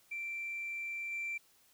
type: tone with level steps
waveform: sine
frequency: 2349 Hz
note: D7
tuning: in tune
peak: -36 / -34 dBFS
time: 0.11-1.38 s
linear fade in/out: 10 ms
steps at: 1.11 s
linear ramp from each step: 20 ms
effects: tanh soft clip ceiling -33 dBFS + white hiss -67 dBFS RMS until 1.73 s